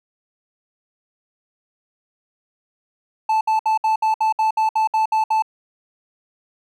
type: tone bursts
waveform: triangle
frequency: 876 Hz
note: A5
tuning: 8 cents flat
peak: -13 dBFS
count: 12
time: 3.29-5.423 s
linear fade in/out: 5 ms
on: 120 ms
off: 63 ms
effects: none